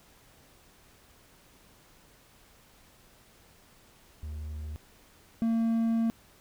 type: tone pair in turn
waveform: triangle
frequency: 76 / 227.7 Hz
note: D#2 / A#3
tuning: -40 / -40 cents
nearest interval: octave + perfect fifth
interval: 1900 cents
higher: second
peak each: -33 / -22 dBFS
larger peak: second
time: 4.23-4.76 / 5.42-6.1 s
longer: second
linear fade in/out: 0 ms
effects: pink hiss -59 dBFS RMS until 6.4 s